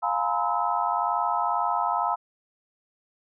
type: tone cluster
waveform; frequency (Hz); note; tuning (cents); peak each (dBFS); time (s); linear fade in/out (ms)
sine; 701 / 834 / 935 / 1017 / 1294; F5 / G#5 / A#5 / C6 / E6; +6 / +7 / +5 / -50 / -32; -29; 0.02-2.16; 20
effects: none